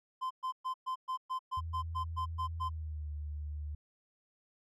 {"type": "tone bursts", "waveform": "triangle", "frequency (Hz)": 1033, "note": "C6", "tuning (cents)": -22, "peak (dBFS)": -31, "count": 12, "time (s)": [0.21, 2.694], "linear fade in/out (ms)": 20, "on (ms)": 97, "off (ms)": 120}
{"type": "tone with pitch glide", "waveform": "sine", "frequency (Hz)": [82.2, 74.51], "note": ["E2", "D2"], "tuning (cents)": [-4, 26], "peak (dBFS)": -37, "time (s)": [1.57, 3.75], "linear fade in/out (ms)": 5, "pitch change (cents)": -170, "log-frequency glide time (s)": [2.59, 3.08]}
{"effects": []}